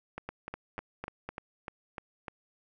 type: two click trains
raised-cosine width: 0.5 ms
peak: -22 / -23 dBFS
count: 5 / 8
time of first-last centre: 0.29-1.29 / 0.18-2.282 s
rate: 4 / 3.33 Hz
effects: none